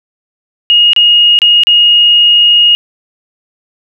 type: tone with dropouts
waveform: sine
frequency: 2867 Hz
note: F7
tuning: 45 cents sharp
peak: -3 dBFS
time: 0.7-2.75 s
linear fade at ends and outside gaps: 0 ms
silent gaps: 0.933-0.963 / 1.389-1.418 / 1.635-1.67 s
effects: none